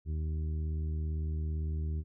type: harmonic tone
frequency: 77.78 Hz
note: D#2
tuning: in tune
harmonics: 1 / 2 / 3 / 4 / 5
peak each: -31 / -41 / -51 / -52 / -52 dBFS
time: 0.05-2.04 s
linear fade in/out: 50 ms
effects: none